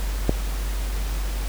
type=click; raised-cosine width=2 ms; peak=-5 dBFS; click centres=0.294 s; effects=added 48 Hz sine -23 dBFS peak until 1.48 s + pink hiss -36 dBFS RMS until 1.48 s